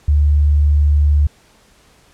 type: tone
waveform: sine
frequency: 73.42 Hz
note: D2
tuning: in tune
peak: -9 dBFS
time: 0.08-1.27 s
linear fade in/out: 5 ms
effects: pink hiss -51 dBFS RMS until 2.13 s + low-pass 10000 Hz 12 dB/octave